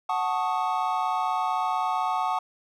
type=chord; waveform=triangle; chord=D# half-diminished seventh; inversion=first; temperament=equal; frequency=740 / 880 / 1108.7 / 1244.5 Hz; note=F#5 / A5 / C#6 / D#6; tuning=0 / 0 / 0 / 0 cents; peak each=-26 / -27 / -28 / -30 dBFS; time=0.09-2.39 s; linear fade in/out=5 ms; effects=none